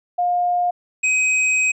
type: tone pair in turn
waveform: sine / square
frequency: 710 / 2523 Hz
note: F5 / D#7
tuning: +28 / +23 cents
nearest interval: octave + minor seventh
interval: 2195 cents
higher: second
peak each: -16 dBFS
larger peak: neither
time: 0.18-0.71 / 1.03-1.72 s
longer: second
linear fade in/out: 10 ms
effects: resampled to 24000 Hz